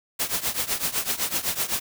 white noise with tremolo, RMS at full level -23 dBFS, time 0.19-1.8 s, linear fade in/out 10 ms, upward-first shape triangle, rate 7.9 Hz, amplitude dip 90%, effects none

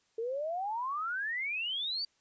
sine exponential sweep, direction up, 440 to 4699 Hz, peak -32 dBFS, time 0.18-2.05 s, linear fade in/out 5 ms, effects white hiss -72 dBFS RMS until 2.2 s + resampled to 16000 Hz

